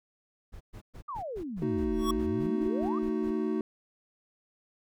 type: noise bursts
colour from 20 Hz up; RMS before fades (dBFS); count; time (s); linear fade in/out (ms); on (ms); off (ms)
brown; -44; 14; 0.52-3.312; 20; 88; 120
type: exponential two-way sweep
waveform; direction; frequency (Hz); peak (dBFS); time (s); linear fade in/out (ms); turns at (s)
sine; down then up; 1244.5 to 32.34 to 1244.5; -34; 1.08-2.99; 10; 2.03
type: chord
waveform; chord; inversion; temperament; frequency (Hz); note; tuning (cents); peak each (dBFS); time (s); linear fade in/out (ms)
triangle; D# diminished; second; just; 224 / 311.1 / 373.4; A3 / D#4 / F#4; +31 / 0 / +16; -30; 1.62-3.61; 2
type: tone with exponential growth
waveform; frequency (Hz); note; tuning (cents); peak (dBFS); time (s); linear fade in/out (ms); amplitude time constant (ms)
square; 1120; C#6; +18; -26; 1.92-2.11; 5; 41
effects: none